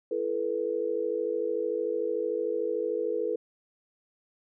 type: tone cluster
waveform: sine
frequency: 335.1 / 433.3 / 486.7 Hz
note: E4 / A4 / B4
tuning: +29 / -27 / -25 cents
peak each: -35 / -30 / -30 dBFS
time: 0.11-3.36 s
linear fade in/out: 5 ms
effects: none